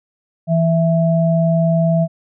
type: tone pair together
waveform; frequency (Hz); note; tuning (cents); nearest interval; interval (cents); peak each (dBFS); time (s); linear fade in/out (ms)
sine; 164.82 / 659.3; E3 / E5; 0 / 0; 2 octaves; 2400; -13 / -17; 0.47-2.08; 50
effects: none